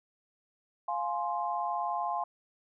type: chord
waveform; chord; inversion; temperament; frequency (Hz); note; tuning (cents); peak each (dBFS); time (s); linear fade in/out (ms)
sine; F minor; none; just; 698.5 / 838.1 / 1047.7; F5 / Ab5 / C6; 0 / +16 / +2; -34; 0.88-2.24; 5
effects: none